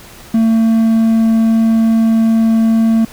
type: tone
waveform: triangle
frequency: 224.8 Hz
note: A3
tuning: 37 cents sharp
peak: -6 dBFS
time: 0.34-3.05 s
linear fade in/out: 5 ms
effects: pink hiss -37 dBFS RMS until 3.12 s